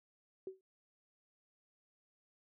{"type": "tone with exponential decay", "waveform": "sine", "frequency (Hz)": 379.5, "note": "F#4", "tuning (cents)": 44, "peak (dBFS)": -37, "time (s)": [0.47, 0.61], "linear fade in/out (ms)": 2, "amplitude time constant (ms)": 29, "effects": []}